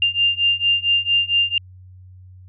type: beating tone pair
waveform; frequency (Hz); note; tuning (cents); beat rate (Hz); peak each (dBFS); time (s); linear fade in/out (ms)
sine; 2794 / 2798.4; F7 / F7; 0 / +3; 4.4; -19 / -18; 0.02-1.58; 2
effects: added 92 Hz sine -40 dBFS peak until 2.48 s

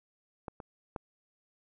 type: clicks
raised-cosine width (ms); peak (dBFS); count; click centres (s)
1; -24 / -29 / -22; 3; 0.482 / 0.602 / 0.962
effects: none

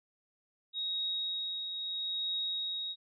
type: tone with tremolo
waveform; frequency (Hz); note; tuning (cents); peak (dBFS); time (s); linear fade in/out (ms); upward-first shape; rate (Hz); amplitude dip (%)
sine; 3779; A#7; +23; -31; 0.73-2.96; 50; triangle; 0.77; 45
effects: none

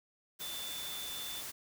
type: tone in noise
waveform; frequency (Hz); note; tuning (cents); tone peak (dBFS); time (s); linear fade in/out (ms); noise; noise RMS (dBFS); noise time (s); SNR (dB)
sine; 3520; A7; 0; -42; 0.4-1.42; 20; white; -43; 0.39-1.52; -2
effects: none

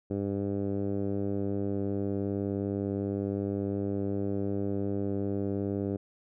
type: tone with low-pass filter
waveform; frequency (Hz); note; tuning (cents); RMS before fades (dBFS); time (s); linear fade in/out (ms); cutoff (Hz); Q
10% pulse; 99.7; G2; +30; -31; 0.1-5.97; 10; 410; 1.3
effects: none

